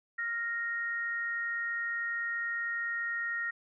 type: tone pair together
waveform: sine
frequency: 1396.9 / 1864.6 Hz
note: F6 / A#6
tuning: 0 / 0 cents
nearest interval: perfect fourth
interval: 500 cents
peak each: -38 / -32 dBFS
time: 0.18-3.51 s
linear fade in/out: 10 ms
effects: none